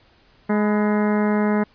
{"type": "harmonic tone with a mistuned harmonic", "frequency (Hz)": 210, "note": "G#3", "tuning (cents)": 19, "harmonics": [1, 2, 3, 4, 5, 6, 7, 8, 9, 10], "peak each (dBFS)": [-18, -24, -28, -30, -32, -34, -35, -36, -37, -38], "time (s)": [0.49, 1.64], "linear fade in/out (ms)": 10, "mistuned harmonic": 5, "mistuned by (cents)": -69, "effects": ["pink hiss -56 dBFS RMS until 1.74 s", "resampled to 11025 Hz"]}